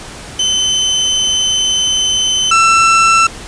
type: tone pair in turn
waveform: 30% pulse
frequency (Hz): 3053 / 1337.4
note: G7 / E6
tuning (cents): -46 / +25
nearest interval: octave + major second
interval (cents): 1429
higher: first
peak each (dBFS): -8 / -4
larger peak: second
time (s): 0.39-2.51 / 2.51-3.27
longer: first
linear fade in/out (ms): 5
effects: pink hiss -30 dBFS RMS until 3.47 s + resampled to 22050 Hz